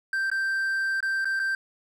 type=tone with dropouts; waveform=triangle; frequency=1568 Hz; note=G6; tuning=in tune; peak=-22 dBFS; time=0.13-1.55 s; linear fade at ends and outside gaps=2 ms; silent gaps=0.301-0.315 / 1.005-1.027 / 1.246-1.254 / 1.394-1.398 s; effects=none